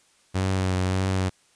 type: tone with vibrato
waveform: sawtooth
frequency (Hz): 93.7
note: F#2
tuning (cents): +22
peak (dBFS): -18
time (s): 0.34-1.3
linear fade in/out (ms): 20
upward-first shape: triangle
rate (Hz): 1.7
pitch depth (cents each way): 32
effects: white hiss -61 dBFS RMS until 1.55 s + resampled to 22050 Hz